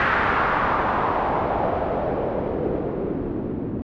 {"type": "noise with low-pass filter sweep", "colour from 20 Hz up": "white", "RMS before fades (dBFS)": -23, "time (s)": [0, 3.82], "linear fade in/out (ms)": 0, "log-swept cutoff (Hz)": [1600, 270], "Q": 2, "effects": ["low-pass 3000 Hz 12 dB/octave"]}